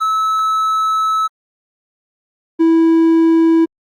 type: tone pair in turn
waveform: triangle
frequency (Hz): 1300 / 327.8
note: E6 / E4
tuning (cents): -24 / -10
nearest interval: 2 octaves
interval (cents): 2386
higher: first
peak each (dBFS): -11 / -6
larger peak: second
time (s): 0-1.28 / 2.59-3.66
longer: first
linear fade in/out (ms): 20
effects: Opus 24 kbps